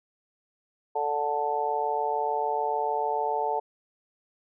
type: harmonic tone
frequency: 146.83 Hz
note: D3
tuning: in tune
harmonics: 3 / 4 / 5 / 6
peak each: -31 / -34 / -30 / -28 dBFS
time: 0.95-3.6 s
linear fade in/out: 10 ms
effects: none